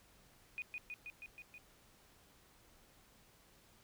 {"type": "tone with echo", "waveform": "sine", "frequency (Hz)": 2470, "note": "D#7", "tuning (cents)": -13, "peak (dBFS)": -39, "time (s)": [0.58, 0.62], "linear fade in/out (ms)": 0, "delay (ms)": 160, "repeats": 6, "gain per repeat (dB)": -2, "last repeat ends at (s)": 1.58, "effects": ["pink hiss -66 dBFS RMS until 3.83 s"]}